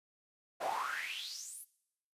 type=noise with high-pass filter sweep; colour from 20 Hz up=brown; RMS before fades=-40 dBFS; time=0.6-1.65 s; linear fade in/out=20 ms; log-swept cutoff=600 to 12000 Hz; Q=7.1; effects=noise-tail reverb RT60 0.8 s tail -21 dB re dry + resampled to 32000 Hz